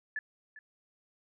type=tone with echo; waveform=sine; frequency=1727 Hz; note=A6; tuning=33 cents flat; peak=-32 dBFS; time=0.16-0.19 s; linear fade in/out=2 ms; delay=400 ms; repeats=1; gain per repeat=-15 dB; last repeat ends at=0.59 s; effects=none